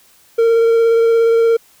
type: tone with vibrato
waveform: triangle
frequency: 458.8 Hz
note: A#4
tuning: 28 cents flat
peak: -7 dBFS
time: 0.38-1.57 s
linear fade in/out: 10 ms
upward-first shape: sine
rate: 17 Hz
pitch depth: 12 cents each way
effects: white hiss -50 dBFS RMS until 1.8 s